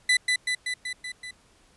30% pulse tone with echo, 1994 Hz, B6, 16 cents sharp, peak -15 dBFS, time 0.09-0.17 s, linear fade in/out 5 ms, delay 190 ms, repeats 6, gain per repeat -3 dB, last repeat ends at 1.31 s, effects pink hiss -60 dBFS RMS until 1.76 s + resampled to 24000 Hz

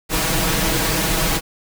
pink noise with comb filter, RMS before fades -19 dBFS, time 0.09-1.41 s, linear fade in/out 50 ms, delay 6.2 ms, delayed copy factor +0.8, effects none

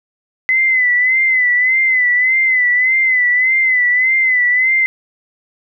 sine tone with vibrato, 2025 Hz, B6, 43 cents sharp, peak -10 dBFS, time 0.49-4.86 s, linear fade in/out 0 ms, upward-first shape sine, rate 1.7 Hz, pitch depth 61 cents each way, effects none

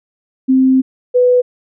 sine tone pair in turn, 261.6 / 496.1 Hz, C4 / B4, 0 / +8 cents, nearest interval major seventh, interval 1108 cents, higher second, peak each -7 dBFS, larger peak neither, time 0.48-0.82 / 1.14-1.42 s, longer first, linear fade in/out 20 ms, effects none

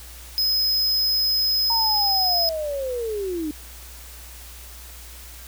square tone, 5080 Hz, D#8, 35 cents sharp, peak -19 dBFS, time 0.38-2.49 s, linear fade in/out 0 ms
sine linear sweep, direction down, 932.3 to 293.7 Hz, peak -24 dBFS, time 1.7-3.51 s, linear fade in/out 2 ms
effects added 60 Hz sine -41 dBFS peak until 5.47 s + white hiss -43 dBFS RMS until 5.47 s

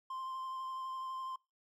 triangle tone with vibrato, 1046.5 Hz, C6, in tune, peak -37 dBFS, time 0.1-1.36 s, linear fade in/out 5 ms, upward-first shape sine, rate 12 Hz, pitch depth 14 cents each way, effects noise-tail reverb RT60 0.3 s tail -26 dB re dry

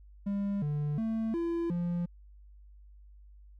triangle tone with pitch steps, 200.5 / 147.5 / 223.2 / 337.9 / 173.8 Hz, G3 / D3 / A3 / E4 / F3, +39 / +8 / +25 / +43 / -8 cents, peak -27 dBFS, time 0.26-2.06 s, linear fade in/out 10 ms, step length 360 ms, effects added 50 Hz sine -51 dBFS peak until 3.59 s

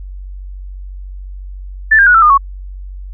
sine tone with pitch steps, 1760 / 1604.6 / 1463 / 1333.8 / 1216.1 / 1108.7 Hz, A6 / G6 / F#6 / E6 / D#6 / C#6, 0 / +40 / -20 / +20 / -40 / 0 cents, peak -4 dBFS, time 1.91-2.378 s, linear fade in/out 10 ms, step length 78 ms, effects added 47 Hz sine -25 dBFS peak until 3.13 s

